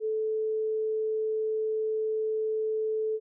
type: tone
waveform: sine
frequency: 436.2 Hz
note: A4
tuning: 15 cents flat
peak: -26 dBFS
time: 0-3.2 s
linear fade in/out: 50 ms
effects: none